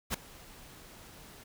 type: noise with ADSR envelope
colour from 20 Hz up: pink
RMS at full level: -29 dBFS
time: 0.1-1.44 s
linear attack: 41 ms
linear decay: 5 ms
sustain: -23 dB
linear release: 10 ms
effects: none